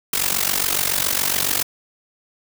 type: noise with amplitude modulation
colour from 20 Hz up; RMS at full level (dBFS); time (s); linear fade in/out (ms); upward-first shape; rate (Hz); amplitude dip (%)
white; -17; 0.13-1.63; 5; sine; 47.2; 85
effects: none